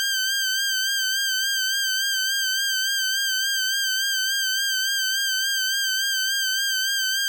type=tone with vibrato; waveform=15% pulse; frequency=1568 Hz; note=G6; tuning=in tune; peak=-15 dBFS; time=0-7.28 s; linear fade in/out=0 ms; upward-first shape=sine; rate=3.5 Hz; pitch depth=43 cents each way; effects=none